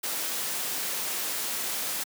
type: noise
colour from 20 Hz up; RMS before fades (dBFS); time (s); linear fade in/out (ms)
white; -31; 0.03-2.04; 10
effects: high-pass 200 Hz 12 dB/octave